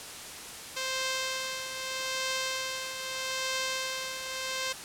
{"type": "tone with tremolo", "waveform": "5% pulse", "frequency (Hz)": 523.3, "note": "C5", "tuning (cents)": 0, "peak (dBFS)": -17, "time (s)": [0.76, 4.73], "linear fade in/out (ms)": 10, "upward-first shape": "triangle", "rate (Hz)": 0.8, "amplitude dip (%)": 60, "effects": ["white hiss -42 dBFS RMS until 4.84 s", "low-pass 10000 Hz 12 dB/octave"]}